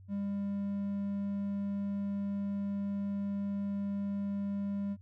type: tone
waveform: triangle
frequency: 200.1 Hz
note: G3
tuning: 36 cents sharp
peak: -30 dBFS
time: 0.08-4.97 s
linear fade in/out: 50 ms
effects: added 95 Hz sine -51 dBFS peak until 5.01 s